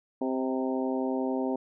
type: harmonic tone with a mistuned harmonic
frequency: 130.81 Hz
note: C3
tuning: in tune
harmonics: 2 / 3 / 4 / 5 / 6 / 7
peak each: -29 / -33 / -35 / -37 / -39 / -40 dBFS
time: 0.21-1.56 s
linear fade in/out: 5 ms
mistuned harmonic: 5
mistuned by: -30 cents
effects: none